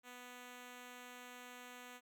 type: tone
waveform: 5% pulse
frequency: 247.3 Hz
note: B3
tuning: 3 cents sharp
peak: -40 dBFS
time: 0.03-2.01 s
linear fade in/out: 50 ms
effects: none